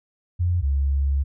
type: tone pair in turn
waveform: sine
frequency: 88 / 69.32 Hz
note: F2 / C#2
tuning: +14 / +1 cents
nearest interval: major third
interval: 413 cents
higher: first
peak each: -18 dBFS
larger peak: neither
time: 0.39-0.62 / 0.62-1.24 s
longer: second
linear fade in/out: 20 ms
effects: none